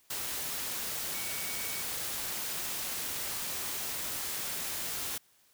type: tone in noise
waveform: sine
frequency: 2247 Hz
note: C#7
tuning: 23 cents sharp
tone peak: -44 dBFS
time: 1.14-1.82 s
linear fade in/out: 5 ms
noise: white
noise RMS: -36 dBFS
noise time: 0.1-5.18 s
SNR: -11 dB
effects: white hiss -66 dBFS RMS until 5.53 s